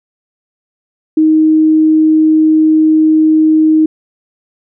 sine tone, 313.3 Hz, D#4, 12 cents sharp, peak -5 dBFS, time 1.17-3.86 s, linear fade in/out 5 ms, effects none

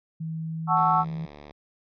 sine tone with pitch glide, 160.9 to 162.21 Hz, E3 to E3, -42 to -28 cents, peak -29 dBFS, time 0.2-1.26 s, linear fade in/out 10 ms, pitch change +14 cents, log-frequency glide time 0.38-0.75 s
sine chord, F# minor seventh, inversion none, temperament equal, 740 / 880 / 1108.7 / 1318.5 Hz, F#5 / A5 / C#6 / E6, 0 / 0 / 0 / 0 cents, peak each -24 dBFS, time 0.67-1.05 s, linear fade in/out 50 ms
5% pulse tone with vibrato, 73.42 Hz, D2, in tune, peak -32 dBFS, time 0.76-1.52 s, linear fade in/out 10 ms, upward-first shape sine, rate 12 Hz, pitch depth 23 cents each way
effects resampled to 11025 Hz

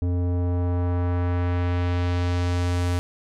square tone with low-pass filter sweep, 88.4 Hz, F2, 22 cents sharp, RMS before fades -23 dBFS, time 0.02-2.99 s, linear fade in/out 0 ms, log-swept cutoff 390 to 11000 Hz, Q 0.85, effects none

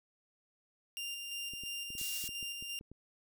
sawtooth tone with tremolo, 2794 Hz, F7, in tune, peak -35 dBFS, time 0.97-2.79 s, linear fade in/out 0 ms, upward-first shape square, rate 2.9 Hz, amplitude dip 30%
clicks, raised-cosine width 3 ms, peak -39 dBFS, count 11, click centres 1.536 / 1.636 / 1.904 / 1.952 / 2.014 / 2.24 / 2.291 / 2.428 / 2.625 / 2.811 / 2.916 s
pink high-pass noise, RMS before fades -41 dBFS, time 1.98-2.28 s, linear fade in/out 0 ms, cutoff 6300 Hz, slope 12 dB/octave
effects none

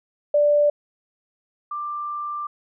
sine tone pair in turn, 587.3 / 1183.5 Hz, D5 / D6, 0 / +13 cents, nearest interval octave, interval 1213 cents, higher second, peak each -14 / -26 dBFS, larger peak first, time 0.34-0.7 / 1.71-2.47 s, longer second, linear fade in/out 5 ms, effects none

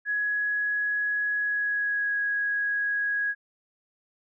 sine tone with pitch glide, 1676 to 1657.7 Hz, G#6 to G#6, +15 to -4 cents, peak -24 dBFS, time 0.05-3.35 s, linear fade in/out 50 ms, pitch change -19 cents, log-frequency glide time 1.39-2.17 s, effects none

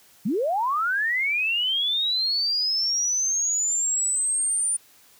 sine linear sweep, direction up, 169.5 to 9300 Hz, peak -21 dBFS, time 0.25-4.77 s, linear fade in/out 10 ms, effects white hiss -55 dBFS RMS until 5.19 s + high-pass 60 Hz 12 dB/octave

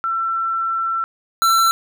sine / square tone pair in turn, 1344 / 1344 Hz, E6 / E6, +33 / +33 cents, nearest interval unison, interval 0 cents, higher neither, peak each -18 / -13 dBFS, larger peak second, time 0.04-1.04 / 1.42-1.71 s, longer first, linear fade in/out 0 ms, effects none

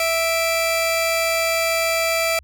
sawtooth tone pair together, 658.7 / 2349 Hz, E5 / D7, -1 / 0 cents, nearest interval octave + minor seventh, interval 2201 cents, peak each -16 / -19 dBFS, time 0-2.39 s, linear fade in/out 2 ms, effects added 70 Hz sine -46 dBFS peak until 2.43 s

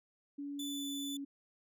sine tone with pitch glide, 284.6 to 279.2 Hz, C#4 to C#4, +46 to +13 cents, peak -39 dBFS, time 0.38-1.25 s, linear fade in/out 10 ms, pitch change -33 cents, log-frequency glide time 0.57-0.87 s
sawtooth tone, 3491 Hz, A7, 14 cents flat, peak -38 dBFS, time 0.59-1.17 s, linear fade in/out 5 ms
effects none

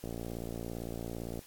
click train, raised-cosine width 2 ms, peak -26 dBFS, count 79, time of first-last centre 0.04-1.392 s, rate 57.7 Hz, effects white hiss -56 dBFS RMS until 1.46 s + AAC 64 kbps

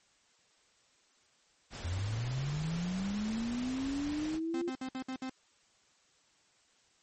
pink noise, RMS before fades -44 dBFS, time 1.7-4.4 s, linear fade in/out 50 ms
sine linear sweep, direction up, 82.41 to 349.2 Hz, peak -32 dBFS, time 1.84-4.7 s, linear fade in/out 10 ms
45% pulse tone bursts, 260.2 Hz, C4, 9 cents flat, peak -36 dBFS, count 6, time 4.54-5.296 s, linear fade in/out 2 ms, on 76 ms, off 60 ms
effects white hiss -68 dBFS RMS until 7.02 s + MP3 32 kbps

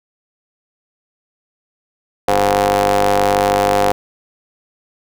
sawtooth ring-modulated tone, 98.8 Hz, G2, 14 cents sharp, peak -5 dBFS, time 2.28-3.92 s, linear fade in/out 0 ms, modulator 616 Hz, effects none

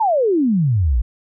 sine exponential sweep, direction down, 932.3 to 51.5 Hz, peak -13 dBFS, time 0-1.02 s, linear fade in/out 10 ms, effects none

